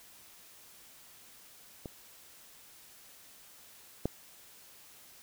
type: clicks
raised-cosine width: 2 ms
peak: -27 / -16 dBFS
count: 2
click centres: 1.858 / 4.056 s
effects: white hiss -56 dBFS RMS until 5.22 s